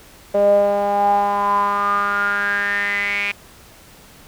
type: tone with band-pass filter sweep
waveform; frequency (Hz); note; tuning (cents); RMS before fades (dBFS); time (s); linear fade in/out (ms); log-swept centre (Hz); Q
sawtooth; 202.5; G#3; -43; -18; 0.34-3.32; 10; 560 to 2400; 9
effects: pink hiss -45 dBFS RMS until 4.27 s